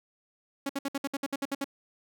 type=tone bursts; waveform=sawtooth; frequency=277.2 Hz; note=C#4; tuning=in tune; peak=-25 dBFS; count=11; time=0.66-1.644 s; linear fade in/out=5 ms; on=34 ms; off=61 ms; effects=none